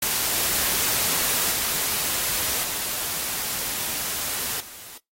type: noise with level steps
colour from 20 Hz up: white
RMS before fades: -23 / -25 / -28 / -41 dBFS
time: 0.02-4.98 s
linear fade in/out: 5 ms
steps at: 1.52 / 2.63 / 4.6 s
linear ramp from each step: 5 ms
effects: noise-tail reverb RT60 0.2 s tail -25 dB re dry + AAC 48 kbps